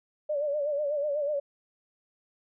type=tone with vibrato; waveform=sine; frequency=584 Hz; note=D5; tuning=10 cents flat; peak=-26 dBFS; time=0.29-1.4 s; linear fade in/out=10 ms; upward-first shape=sine; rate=8.1 Hz; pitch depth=75 cents each way; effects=none